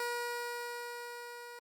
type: tone with level ramp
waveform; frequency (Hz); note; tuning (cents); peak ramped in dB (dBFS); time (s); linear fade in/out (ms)
15% pulse; 479.5; A#4; +49; -27 to -40; 0-1.59; 2
effects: Opus 48 kbps